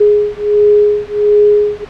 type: beating tone pair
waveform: sine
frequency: 415.3 / 416.7 Hz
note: G#4 / G#4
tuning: 0 / +6 cents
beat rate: 1.4 Hz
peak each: -10 dBFS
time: 0-1.85 s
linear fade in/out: 10 ms
effects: pink hiss -34 dBFS RMS until 1.89 s + low-pass 3000 Hz 12 dB/octave